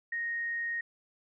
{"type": "tone", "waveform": "sine", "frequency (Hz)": 1864.7, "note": "A#6", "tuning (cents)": 0, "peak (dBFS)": -31, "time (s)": [0.12, 0.81], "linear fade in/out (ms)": 5, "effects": []}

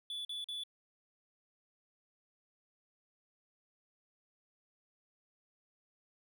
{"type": "tone bursts", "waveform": "triangle", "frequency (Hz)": 3453, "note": "A7", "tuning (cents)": -33, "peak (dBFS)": -37, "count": 3, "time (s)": [0.1, 0.636], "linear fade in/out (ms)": 2, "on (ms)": 150, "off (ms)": 43, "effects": []}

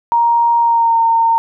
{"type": "tone with pitch glide", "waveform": "sine", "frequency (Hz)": [937, 915.1], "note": ["A#5", "A#5"], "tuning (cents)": [9, -32], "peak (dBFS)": -9, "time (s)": [0.12, 1.38], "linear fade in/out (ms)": 0, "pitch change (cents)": -41, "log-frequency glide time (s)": [0.59, 0.99], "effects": []}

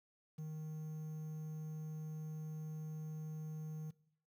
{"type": "tone with quantisation", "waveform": "triangle", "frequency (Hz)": 155.56, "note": "D#3", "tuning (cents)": 0, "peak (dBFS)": -40, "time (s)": [0.38, 3.91], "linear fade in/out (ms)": 10, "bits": 11, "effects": ["noise-tail reverb RT60 0.7 s tail -21 dB re dry"]}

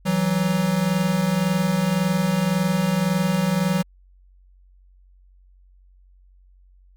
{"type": "tone pair together", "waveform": "square", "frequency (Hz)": [164.86, 186.7], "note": ["E3", "F#3"], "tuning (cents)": [0, 16], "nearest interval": "major second", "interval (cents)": 216, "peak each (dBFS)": [-24, -21], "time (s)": [0.05, 3.83], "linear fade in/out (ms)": 20, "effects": ["added 46 Hz sine -50 dBFS peak until 6.96 s"]}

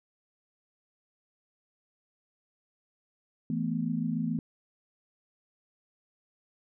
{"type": "chord", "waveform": "sine", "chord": "E suspended fourth", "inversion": "none", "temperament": "equal", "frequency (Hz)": [164.81, 220, 246.9], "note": ["E3", "A3", "B3"], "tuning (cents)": [0, 0, 0], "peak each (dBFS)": -32, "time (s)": [3.5, 4.39], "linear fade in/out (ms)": 2, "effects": []}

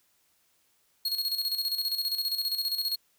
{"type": "tone with tremolo", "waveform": "45% pulse", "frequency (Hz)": 4301, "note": "C8", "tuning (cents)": 47, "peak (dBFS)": -25, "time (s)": [1.05, 2.96], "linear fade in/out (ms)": 5, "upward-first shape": "square", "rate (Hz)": 15, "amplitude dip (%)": 60, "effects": ["white hiss -69 dBFS RMS until 3.18 s"]}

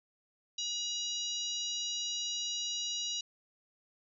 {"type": "harmonic tone with a mistuned harmonic", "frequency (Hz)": 960, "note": "B5", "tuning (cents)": -49, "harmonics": [3, 4, 5, 6, 7], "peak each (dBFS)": [-40, -37, -44, -40, -45], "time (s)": [0.58, 3.21], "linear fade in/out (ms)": 5, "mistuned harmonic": 4, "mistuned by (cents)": 20, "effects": []}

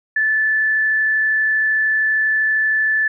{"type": "tone with frequency modulation", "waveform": "sine", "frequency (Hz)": 1746, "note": "A6", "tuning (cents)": -14, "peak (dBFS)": -14, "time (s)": [0.16, 3.08], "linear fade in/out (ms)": 5, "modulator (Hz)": 32.8, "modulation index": 0.45, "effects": []}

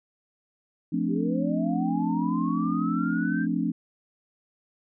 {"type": "chord", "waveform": "sine", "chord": "D minor seventh", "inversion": "first", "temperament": "equal", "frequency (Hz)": [174.61, 220, 261.6, 293.7], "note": ["F3", "A3", "C4", "D4"], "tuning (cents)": [0, 0, 0, 0], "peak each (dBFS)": -29, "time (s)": [0.92, 3.72], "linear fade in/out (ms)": 10}
{"type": "linear sweep", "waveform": "sine", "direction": "up", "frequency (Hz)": [370, 1597], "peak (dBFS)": -32, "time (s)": [1.07, 3.47], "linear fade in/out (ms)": 50}
{"effects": []}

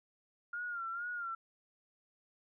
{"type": "tone with vibrato", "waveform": "sine", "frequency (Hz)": 1400, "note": "F6", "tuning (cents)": 4, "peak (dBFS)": -37, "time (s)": [0.53, 1.35], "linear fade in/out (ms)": 5, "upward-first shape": "sine", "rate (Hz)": 2.2, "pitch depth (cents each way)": 71, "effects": []}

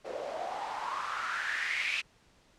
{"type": "noise with band-pass filter sweep", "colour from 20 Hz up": "white", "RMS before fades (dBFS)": -35, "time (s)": [0.04, 2.02], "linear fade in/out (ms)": 20, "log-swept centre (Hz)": [500, 2600], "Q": 6, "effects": ["pink hiss -64 dBFS RMS until 2.58 s", "low-pass 7000 Hz 12 dB/octave"]}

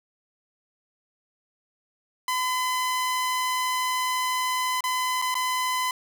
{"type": "tone with dropouts", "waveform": "sawtooth", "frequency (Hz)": 1014, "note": "B5", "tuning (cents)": 45, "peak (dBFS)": -20, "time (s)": [2.28, 5.91], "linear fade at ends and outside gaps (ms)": 2, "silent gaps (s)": [[4.807, 4.839], [5.217, 5.222], [5.343, 5.352]], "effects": []}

